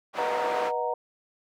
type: band-pass noise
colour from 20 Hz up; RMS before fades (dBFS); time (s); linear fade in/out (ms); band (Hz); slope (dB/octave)
white; -33; 0.13-0.72; 50; 400 to 1300; 12
type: chord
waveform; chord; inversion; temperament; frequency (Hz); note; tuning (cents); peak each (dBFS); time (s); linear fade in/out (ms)
sine; B major seventh; none; equal with one note detuned; 488.2 / 622.3 / 740 / 932.3; B4 / D#5 / F#5 / A#5; -20 / 0 / 0 / 0; -30 / -33 / -33 / -30; 0.18-0.94; 5
effects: none